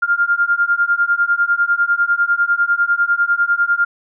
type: beating tone pair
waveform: sine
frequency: 1396.9 / 1406.9 Hz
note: F6 / F6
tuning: 0 / +12 cents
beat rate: 10 Hz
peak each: -16 dBFS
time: 0.02-3.85 s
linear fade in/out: 10 ms
effects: none